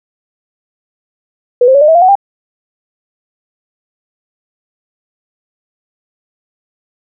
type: tone with pitch steps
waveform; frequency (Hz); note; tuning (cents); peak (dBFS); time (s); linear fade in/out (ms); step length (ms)
sine; 490 / 525.2 / 562.9 / 603.3 / 646.6 / 693 / 742.7 / 796; B4 / C5 / C#5 / D5 / E5 / F5 / F#5 / G5; -14 / +6 / +26 / +46 / -34 / -14 / +6 / +26; -3; 1.61-2.154; 5; 68
effects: none